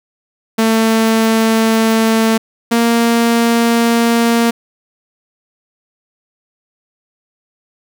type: tone pair in turn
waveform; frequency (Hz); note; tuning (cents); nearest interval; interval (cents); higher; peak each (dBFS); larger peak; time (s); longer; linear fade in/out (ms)
sawtooth; 223.5 / 232.8; A3 / A#3; +27 / -2; minor second; 71; second; -6; neither; 0.58-2.38 / 2.71-4.51; neither; 10
effects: none